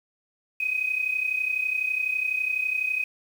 sine tone pair together, 2489 / 2521 Hz, D#7 / D#7, 0 / +22 cents, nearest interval unison, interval 22 cents, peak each -29 / -25 dBFS, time 0.6-3.04 s, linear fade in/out 5 ms, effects 8-bit

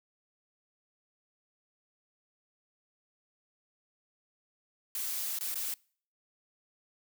blue noise with dropouts, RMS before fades -35 dBFS, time 4.95-5.74 s, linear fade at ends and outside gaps 1 ms, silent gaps 5.388-5.409 / 5.543-5.556 s, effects noise-tail reverb RT60 0.5 s tail -26 dB re dry

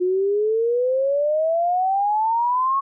sine exponential sweep, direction up, 356.9 to 1108.7 Hz, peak -17 dBFS, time 0-2.81 s, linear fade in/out 20 ms, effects none

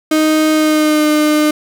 35% pulse tone with pitch glide, 311.1 to 302.8 Hz, D#4 to D#4, 0 to -47 cents, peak -8 dBFS, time 0.11-1.51 s, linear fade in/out 5 ms, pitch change -47 cents, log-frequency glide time 0.52-1.08 s, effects none

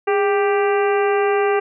harmonic tone with a mistuned harmonic, 393.7 Hz, G4, 8 cents sharp, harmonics 1 / 2 / 3 / 4 / 5 / 6 / 7, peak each -16 / -22 / -26 / -28 / -30 / -32 / -33 dBFS, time 0.07-1.6 s, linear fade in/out 10 ms, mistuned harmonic 1, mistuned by +67 cents, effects none

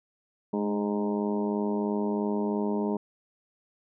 harmonic tone with a mistuned harmonic, 103 Hz, G#2, 14 cents flat, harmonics 2 / 3 / 4 / 5 / 6 / 7 / 8 / 9 / 10, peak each -28 / -34 / -31 / -43 / -38 / -47 / -43 / -38 / -50 dBFS, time 0.53-2.97 s, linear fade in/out 5 ms, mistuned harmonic 2, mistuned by +24 cents, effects none

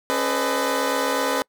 20% pulse tone cluster, 273 / 433.8 / 502 / 613 Hz, C#4 / A4 / B4 / D#5, -26 / -25 / +28 / -26 cents, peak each -22 / -24 / -19 / -23 dBFS, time 0.1-1.42 s, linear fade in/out 0 ms, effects noise-tail reverb RT60 0.1 s tail -26 dB re dry

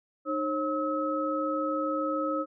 sine tone cluster, 305.6 / 540 / 1287 Hz, D#4 / C#5 / E6, -31 / -45 / -42 cents, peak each -31 dBFS, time 0.25-2.46 s, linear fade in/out 50 ms, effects none

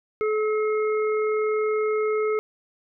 harmonic tone, 429.7 Hz, A4, 41 cents flat, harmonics 1 / 3 / 5, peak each -21 / -31 / -35 dBFS, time 0.21-2.39 s, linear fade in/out 0 ms, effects none

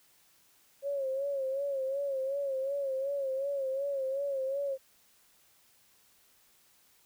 sine tone with vibrato, 546 Hz, C#5, 26 cents flat, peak -30 dBFS, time 0.82-4.78 s, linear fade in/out 50 ms, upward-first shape sine, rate 2.7 Hz, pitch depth 67 cents each way, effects white hiss -65 dBFS RMS until 7.05 s

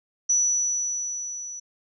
sine tone with level ramp, 5920 Hz, F#8, in tune, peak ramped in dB -17 to -34 dBFS, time 0.29-1.6 s, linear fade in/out 10 ms, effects none

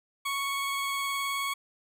20% pulse tone with vibrato, 1108.7 Hz, C#6, in tune, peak -24 dBFS, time 0.25-1.54 s, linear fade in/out 10 ms, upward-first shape sine, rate 19 Hz, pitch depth 13 cents each way, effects none

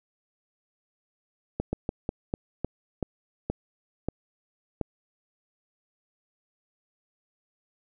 slowing click train, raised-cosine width 2 ms, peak -14 dBFS, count 10, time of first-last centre 1.6-4.813 s, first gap 130 ms, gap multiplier 1.24, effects none

